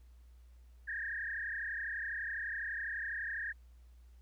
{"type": "tone with frequency modulation", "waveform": "sine", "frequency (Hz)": 1739, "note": "A6", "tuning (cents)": -21, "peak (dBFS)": -36, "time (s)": [0.87, 3.53], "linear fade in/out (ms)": 20, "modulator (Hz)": 32, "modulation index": 4.2, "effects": ["added 60 Hz sine -55 dBFS peak until 4.21 s", "pink hiss -75 dBFS RMS until 4.21 s"]}